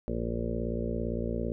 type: harmonic tone with a mistuned harmonic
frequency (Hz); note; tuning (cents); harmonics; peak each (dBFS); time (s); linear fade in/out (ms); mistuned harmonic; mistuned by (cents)
57.7; A#1; -17; 1 / 2 / 3 / 4 / 6 / 7 / 8 / 9 / 10; -35 / -38 / -39 / -35 / -39 / -40 / -39 / -41 / -41; 0.08-1.52; 0; 1; -22
effects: none